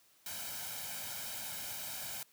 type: noise with comb filter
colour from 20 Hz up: white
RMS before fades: -42 dBFS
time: 0.26-2.23 s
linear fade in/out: 2 ms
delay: 1.3 ms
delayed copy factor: +0.7
effects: white hiss -67 dBFS RMS until 2.32 s + high-pass 80 Hz 12 dB/octave